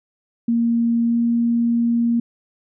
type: tone with pitch glide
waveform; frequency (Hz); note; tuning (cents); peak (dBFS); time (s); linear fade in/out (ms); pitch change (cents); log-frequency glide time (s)
sine; 233.1 to 234.5; A#3 to A#3; 0 to +11; -15; 0.48-2.2; 5; +11; 1.06-1.16
effects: none